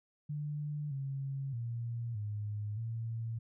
sine tone with pitch steps, 148.1 / 136.5 / 117.4 / 104.7 / 114.1 Hz, D3 / C#3 / A#2 / G#2 / A#2, +15 / -26 / +13 / +15 / -37 cents, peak -35 dBFS, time 0.29-3.39 s, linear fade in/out 10 ms, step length 620 ms, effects none

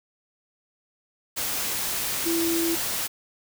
sine tone in noise, 333.8 Hz, E4, 22 cents sharp, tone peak -23 dBFS, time 2.25-2.76 s, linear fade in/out 20 ms, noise white, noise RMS -28 dBFS, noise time 1.36-3.08 s, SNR +2 dB, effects none

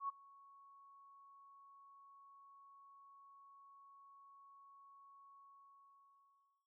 sine tone with ADSR envelope, 1108.7 Hz, C#6, in tune, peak -36 dBFS, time 0-6.68 s, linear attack 87 ms, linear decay 17 ms, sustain -24 dB, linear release 1300 ms, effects none

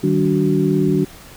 sine tone cluster, 154.4 / 192.5 / 289.5 / 372.2 Hz, D#3 / G3 / D4 / F#4, -13 / -31 / -25 / +10 cents, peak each -19 dBFS, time 0.03-1.05 s, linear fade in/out 10 ms, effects pink hiss -41 dBFS RMS until 1.36 s

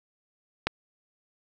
click, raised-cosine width 0.3 ms, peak -8 dBFS, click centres 0.67 s, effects none

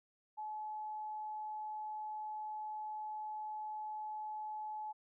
sine tone, 856 Hz, A5, 48 cents flat, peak -40 dBFS, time 0.37-4.93 s, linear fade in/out 20 ms, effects none

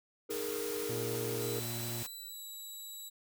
triangle chord, D# suspended fourth, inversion none, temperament equal, 311.1 / 415.3 / 466.2 Hz, D#4 / G#4 / A#4, 0 / 0 / 0 cents, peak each -43 / -37 / -37 dBFS, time 0.29-1.6 s, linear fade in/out 10 ms
white noise, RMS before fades -42 dBFS, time 0.3-2.07 s, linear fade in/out 10 ms
harmonic tone, 117.9 Hz, A#2, 20 cents sharp, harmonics 1 / 2 / 3 / 5 / 6 / 7 / 8, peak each -40 / -47 / -47 / -54 / -57 / -59 / -61 dBFS, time 0.89-2.03 s, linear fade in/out 5 ms
10% pulse tone with pitch glide, 3976 to 3905 Hz, B7 to B7, +11 to -20 cents, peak -37 dBFS, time 1.4-3.1 s, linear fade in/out 20 ms, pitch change -31 cents, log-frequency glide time 2.16-2.44 s
effects none

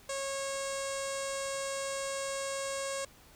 sawtooth tone with low-pass filter, 547 Hz, C#5, 23 cents flat, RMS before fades -36 dBFS, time 0.09-3.05 s, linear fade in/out 5 ms, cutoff 7900 Hz, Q 4, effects pink hiss -58 dBFS RMS until 3.35 s

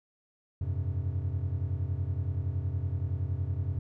triangle chord, F suspended second, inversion none, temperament equal, 87.31 / 98 / 130.81 Hz, F2 / G2 / C3, 0 / 0 / 0 cents, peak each -30 / -31 / -34 dBFS, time 0.61-3.79 s, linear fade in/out 5 ms, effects none

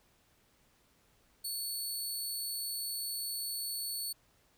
15% pulse tone, 4435 Hz, C#8, in tune, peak -29 dBFS, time 1.44-4.13 s, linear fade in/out 10 ms, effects pink hiss -69 dBFS RMS until 4.57 s

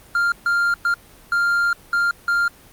triangle tone bursts at uneven times, 1396.9 Hz, F6, in tune, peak -14 dBFS, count 6, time 0.15-0.32 / 0.46-0.74 / 0.85-0.94 / 1.32-1.73 / 1.93-2.11 / 2.28-2.48 s, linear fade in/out 2 ms, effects pink hiss -47 dBFS RMS until 2.72 s + Opus 32 kbps

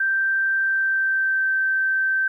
sine tone with pitch glide, 1568 to 1553.6 Hz, G6 to G6, 0 to -16 cents, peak -18 dBFS, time 0-2.28 s, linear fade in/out 5 ms, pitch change -16 cents, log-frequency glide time 0.6-1.49 s, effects 10-bit

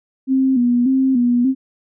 sine tone with vibrato, 253.3 Hz, B3, 44 cents sharp, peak -12 dBFS, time 0.27-1.55 s, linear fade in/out 50 ms, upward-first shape square, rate 1.7 Hz, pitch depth 75 cents each way, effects none

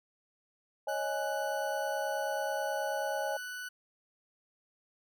sine chord, C# suspended second, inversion none, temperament just, 554.4 / 623.7 / 831.5 Hz, C#5 / D#5 / G#5, 0 / +4 / +2 cents, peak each -36 dBFS, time 0.87-3.37 s, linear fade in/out 5 ms
40% pulse tone, 1486 Hz, F#6, 7 cents sharp, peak -38 dBFS, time 0.88-3.69 s, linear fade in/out 10 ms
effects none

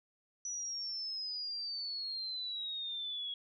sine exponential sweep, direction down, 5920 to 3322 Hz, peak -37 dBFS, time 0.45-3.34 s, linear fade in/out 2 ms, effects none

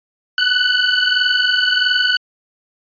20% pulse tone pair together, 1480 / 1501.5 Hz, F#6 / F#6, 0 / +25 cents, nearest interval unison, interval 25 cents, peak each -11 dBFS, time 0.38-2.17 s, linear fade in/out 2 ms, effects resampled to 11025 Hz

